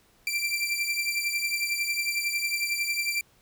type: beating tone pair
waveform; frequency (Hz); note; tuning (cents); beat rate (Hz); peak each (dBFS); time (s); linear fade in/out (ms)
sawtooth; 2349 / 2360; D7 / D7; 0 / +8; 11; -25 / -27; 0.27-3.21; 2
effects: pink hiss -62 dBFS RMS until 3.41 s